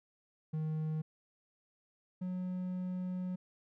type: tone pair in turn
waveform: triangle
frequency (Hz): 156.3 / 182.63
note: D#3 / F#3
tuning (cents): +8 / -22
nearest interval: minor third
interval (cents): 270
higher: second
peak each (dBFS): -31 / -33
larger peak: first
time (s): 0.53-1.02 / 2.21-3.36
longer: second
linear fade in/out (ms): 10
effects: none